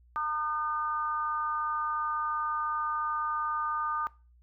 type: harmonic tone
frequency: 303.8 Hz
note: D#4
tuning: 41 cents flat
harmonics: 3 / 4 / 5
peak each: -35 / -30 / -40 dBFS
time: 0.16-4.07 s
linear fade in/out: 0 ms
effects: noise-tail reverb RT60 0.3 s tail -19 dB re dry + added 60 Hz sine -57 dBFS peak until 4.42 s